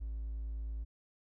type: tone with hard clipping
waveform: triangle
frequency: 54.7 Hz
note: A1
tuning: 9 cents flat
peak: -37 dBFS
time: 0-0.85 s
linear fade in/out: 20 ms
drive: 4 dB
effects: none